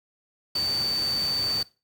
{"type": "tone in noise", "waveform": "sine", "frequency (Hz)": 4569, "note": "D8", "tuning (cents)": -48, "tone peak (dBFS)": -24, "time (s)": [0.55, 1.63], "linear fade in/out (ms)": 5, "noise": "pink", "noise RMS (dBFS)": -36, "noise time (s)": [0.55, 1.63], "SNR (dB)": 9, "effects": ["noise-tail reverb RT60 0.3 s tail -19 dB re dry", "high-pass 80 Hz 12 dB/octave"]}